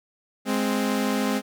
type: tone pair together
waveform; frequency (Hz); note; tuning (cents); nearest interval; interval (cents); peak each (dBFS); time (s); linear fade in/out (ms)
sawtooth; 208.2 / 261.6; G#3 / C4; +5 / 0; major third; 395; -21; 0.45-1.42; 50
effects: none